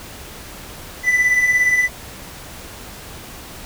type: beating tone pair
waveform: triangle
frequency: 1975.5 / 1992.5 Hz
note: B6 / B6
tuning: 0 / +15 cents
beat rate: 17 Hz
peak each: -20 / -12 dBFS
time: 1.03-1.89 s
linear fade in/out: 50 ms
effects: pink hiss -36 dBFS RMS until 3.65 s